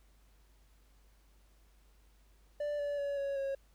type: tone with pitch steps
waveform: triangle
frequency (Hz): 587.3 / 576.9 / 566.6 / 556.6 / 546.7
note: D5 / D5 / C#5 / C#5 / C#5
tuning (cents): 0 / -31 / +38 / +7 / -24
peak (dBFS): -31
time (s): 2.6-3.55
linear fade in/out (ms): 5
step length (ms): 190
effects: added 50 Hz sine -62 dBFS peak until 3.74 s + pink hiss -71 dBFS RMS until 3.74 s